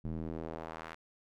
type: tone with band-pass filter sweep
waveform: square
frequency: 40.37 Hz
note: E1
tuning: 35 cents flat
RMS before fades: -41 dBFS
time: 0.04-0.95 s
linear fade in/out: 10 ms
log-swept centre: 160 to 1700 Hz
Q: 1.1
effects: none